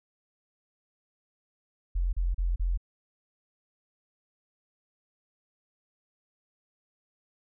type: tone bursts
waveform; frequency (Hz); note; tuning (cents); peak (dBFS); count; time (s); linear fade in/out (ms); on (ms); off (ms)
sine; 43.65; F1; 0; -24; 4; 1.95-2.775; 10; 180; 35
effects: none